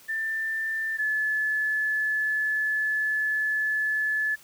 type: tone pair in turn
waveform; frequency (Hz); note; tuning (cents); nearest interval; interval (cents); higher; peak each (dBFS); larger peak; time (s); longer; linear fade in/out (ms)
sine; 1781 / 1725.3; A6 / A6; +21 / -34; minor second; 55; first; -26 / -23; second; 0.08-0.98 / 0.98-4.36; second; 20
effects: white hiss -53 dBFS RMS until 4.43 s